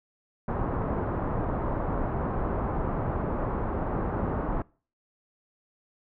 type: low-pass noise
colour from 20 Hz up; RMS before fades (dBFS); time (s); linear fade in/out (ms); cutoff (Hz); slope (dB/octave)
pink; -29; 0.48-4.62; 2; 1200; 24
effects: noise-tail reverb RT60 0.4 s tail -24 dB re dry